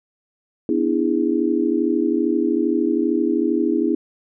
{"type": "chord", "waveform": "sine", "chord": "E dominant seventh", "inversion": "second", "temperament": "just", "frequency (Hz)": [247.2, 296.7, 329.6, 412], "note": ["B3", "D4", "E4", "G#4"], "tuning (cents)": [2, 18, 0, -14], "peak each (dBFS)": [-23, -22, -20, -24], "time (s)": [0.69, 3.95], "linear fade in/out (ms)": 2, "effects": []}